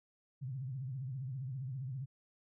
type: tone with vibrato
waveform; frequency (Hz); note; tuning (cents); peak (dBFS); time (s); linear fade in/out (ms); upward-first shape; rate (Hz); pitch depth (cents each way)
sine; 131; C3; +2; -38; 0.41-2.06; 20; triangle; 15; 170
effects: none